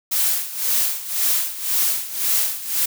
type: noise with tremolo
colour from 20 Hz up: blue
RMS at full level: -18 dBFS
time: 0.11-2.86 s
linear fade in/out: 10 ms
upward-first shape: sine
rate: 1.9 Hz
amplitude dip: 80%
effects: none